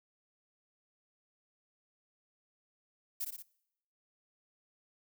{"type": "noise with echo", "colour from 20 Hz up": "violet", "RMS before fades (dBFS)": -36, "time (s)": [3.2, 3.25], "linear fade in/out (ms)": 10, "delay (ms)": 59, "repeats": 3, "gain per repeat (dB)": -4, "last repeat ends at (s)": 3.427, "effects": ["noise-tail reverb RT60 0.8 s tail -23 dB re dry"]}